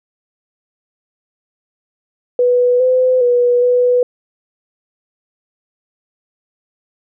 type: tone with pitch steps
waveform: sine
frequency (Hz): 492.5 / 510 / 487.2 / 493.4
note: B4 / C5 / B4 / B4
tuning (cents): -5 / -44 / -24 / -2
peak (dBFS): -9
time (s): 2.39-4.03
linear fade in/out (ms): 2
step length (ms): 410
effects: none